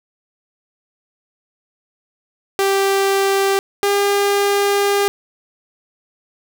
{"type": "tone pair in turn", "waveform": "sawtooth", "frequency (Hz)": [392, 402.8], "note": ["G4", "G4"], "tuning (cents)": [0, 47], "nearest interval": "unison", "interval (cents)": 47, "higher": "second", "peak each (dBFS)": -10, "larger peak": "neither", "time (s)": [[2.59, 3.59], [3.83, 5.08]], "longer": "second", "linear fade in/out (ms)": 0, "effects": []}